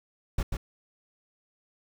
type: noise with echo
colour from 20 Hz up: brown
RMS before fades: -26 dBFS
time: 0.38-0.43 s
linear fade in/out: 5 ms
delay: 140 ms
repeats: 1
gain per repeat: -4 dB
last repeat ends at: 0.57 s
effects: none